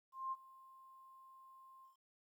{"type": "tone with ADSR envelope", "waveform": "sine", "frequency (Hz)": 1057, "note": "C6", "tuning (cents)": 17, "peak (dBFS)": -37, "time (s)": [0.12, 1.97], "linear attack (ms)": 200, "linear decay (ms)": 35, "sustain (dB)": -21, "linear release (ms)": 130, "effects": ["13-bit"]}